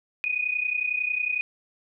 sine tone pair together, 2458 / 2489 Hz, D#7 / D#7, -22 / 0 cents, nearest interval unison, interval 22 cents, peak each -28 / -26 dBFS, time 0.24-1.41 s, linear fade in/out 0 ms, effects none

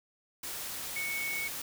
sine tone in noise, 2217 Hz, C#7, in tune, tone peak -33 dBFS, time 0.96-1.48 s, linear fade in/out 5 ms, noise white, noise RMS -39 dBFS, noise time 0.43-1.62 s, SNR +3 dB, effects none

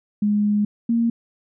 sine tone pair in turn, 207.7 / 232.1 Hz, G#3 / A#3, 0 / -7 cents, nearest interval major second, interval 193 cents, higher second, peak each -16 dBFS, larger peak neither, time 0.22-0.65 / 0.89-1.1 s, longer first, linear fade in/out 5 ms, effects none

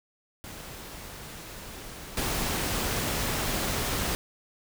pink noise with level steps, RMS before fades -42 / -29 dBFS, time 0.44-4.15 s, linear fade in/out 0 ms, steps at 2.17 s, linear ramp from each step 2 ms, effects none

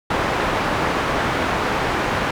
white low-pass noise, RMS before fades -21 dBFS, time 0.1-2.31 s, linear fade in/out 5 ms, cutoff 1400 Hz, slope 12 dB/octave, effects none

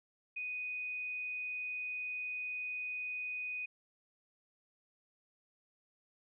sine tone, 2489 Hz, D#7, in tune, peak -37 dBFS, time 0.36-3.66 s, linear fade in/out 10 ms, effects none

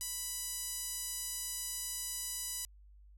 5% pulse tone with band-pass filter, 987.8 Hz, B5, in tune, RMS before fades -40 dBFS, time 0.01-2.65 s, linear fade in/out 0 ms, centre 10000 Hz, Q 0.81, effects added 50 Hz sine -55 dBFS peak until 3.17 s

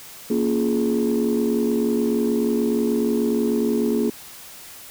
sine chord, Bb minor seventh, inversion none, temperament just, 233.1 / 279.7 / 349.6 / 419.5 Hz, Bb3 / Db4 / F4 / Ab4, 0 / +16 / +2 / +17 cents, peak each -20 / -25 / -25 / -22 dBFS, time 0.3-4.1 s, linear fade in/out 5 ms, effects tanh soft clip ceiling -12 dBFS + white hiss -41 dBFS RMS until 4.9 s

